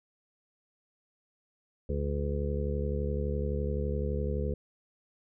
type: harmonic tone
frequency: 71.8 Hz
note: D2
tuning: 39 cents flat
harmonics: 1 / 2 / 3 / 5 / 6 / 7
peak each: -31 / -36 / -38 / -42 / -37 / -38 dBFS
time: 1.89-4.54 s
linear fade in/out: 5 ms
effects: none